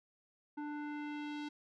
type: tone with low-pass filter sweep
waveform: square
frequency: 295.8 Hz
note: D4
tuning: 13 cents sharp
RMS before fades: -42 dBFS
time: 0.57-1.49 s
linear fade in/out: 10 ms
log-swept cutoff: 1200 to 4200 Hz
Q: 1.5
effects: none